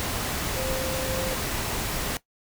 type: tone in noise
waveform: sine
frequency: 523.3 Hz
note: C5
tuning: in tune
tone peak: -31 dBFS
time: 0.56-1.34 s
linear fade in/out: 0 ms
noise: pink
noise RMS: -29 dBFS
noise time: 0-2.17 s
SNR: -5 dB
effects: noise-tail reverb RT60 0.1 s tail -17 dB re dry